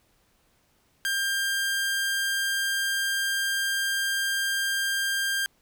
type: tone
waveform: sawtooth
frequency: 1595 Hz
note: G6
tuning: 30 cents sharp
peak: -21 dBFS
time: 1.05-5.46 s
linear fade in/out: 0 ms
effects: pink hiss -66 dBFS RMS until 5.61 s